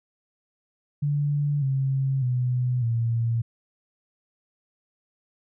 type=tone with pitch steps; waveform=sine; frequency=145.2 / 134.7 / 124.95 / 115.91 Hz; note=D3 / C#3 / B2 / A#2; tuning=-19 / -49 / +21 / -9 cents; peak=-21 dBFS; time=1.02-3.42 s; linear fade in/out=10 ms; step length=600 ms; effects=none